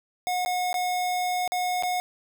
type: tone with dropouts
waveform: square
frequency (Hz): 725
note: F#5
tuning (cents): -35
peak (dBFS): -25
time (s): 0.27-2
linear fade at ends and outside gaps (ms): 0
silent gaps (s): 0.45-0.46 / 0.729-0.742 / 1.477-1.52 / 1.825-1.834
effects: none